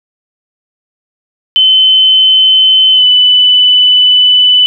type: tone with pitch glide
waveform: sine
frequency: 3056 to 2993 Hz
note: G7 to F#7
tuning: -45 to +19 cents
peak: -3 dBFS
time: 1.56-4.66 s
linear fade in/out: 0 ms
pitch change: -36 cents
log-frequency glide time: 2.92-3.06 s
effects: none